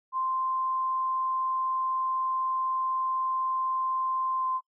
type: tone with pitch glide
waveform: sine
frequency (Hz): 1044 to 1038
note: C6 to C6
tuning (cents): -4 to -14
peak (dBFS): -26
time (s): 0.12-4.61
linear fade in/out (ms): 50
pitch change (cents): -10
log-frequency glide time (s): 4.38-4.45
effects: noise-tail reverb RT60 0.1 s tail -23 dB re dry